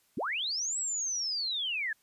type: linear two-way sweep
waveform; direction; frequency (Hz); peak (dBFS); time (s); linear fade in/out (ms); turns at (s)
sine; up then down; 130.81 to 7902 to 1650; -30; 0.17-1.93; 5; 0.78
effects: white hiss -69 dBFS RMS until 2.02 s + resampled to 32000 Hz